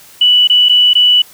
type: tone with dropouts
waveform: sine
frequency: 2960 Hz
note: F#7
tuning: in tune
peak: -5 dBFS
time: 0.21-1.22 s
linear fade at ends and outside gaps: 5 ms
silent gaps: 0.474-0.498 / 0.687-0.694 / 0.934-0.952 s
effects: white hiss -40 dBFS RMS until 1.33 s